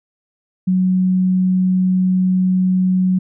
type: tone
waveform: sine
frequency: 185 Hz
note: F#3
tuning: in tune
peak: -12 dBFS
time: 0.67-3.19 s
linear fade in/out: 10 ms
effects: none